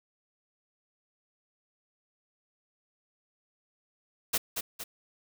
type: noise with echo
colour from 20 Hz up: white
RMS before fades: -27 dBFS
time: 4.33-4.38 s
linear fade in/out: 10 ms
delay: 230 ms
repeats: 2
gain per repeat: -6 dB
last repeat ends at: 4.84 s
effects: none